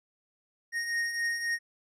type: beating tone pair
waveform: square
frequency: 1858 / 1861.7 Hz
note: A#6 / A#6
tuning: -6 / -3 cents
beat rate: 3.7 Hz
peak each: -38 / -30 dBFS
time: 0.72-1.59 s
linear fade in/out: 50 ms
effects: low-pass 9000 Hz 12 dB/octave